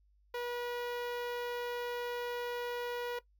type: tone with notch filter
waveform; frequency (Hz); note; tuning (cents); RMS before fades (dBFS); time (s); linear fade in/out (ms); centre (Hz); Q
sawtooth; 483.7; B4; -36; -38; 0.34-3.19; 5; 8400; 0.56
effects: noise-tail reverb RT60 0.1 s tail -17 dB re dry + added 50 Hz sine -65 dBFS peak until 3.39 s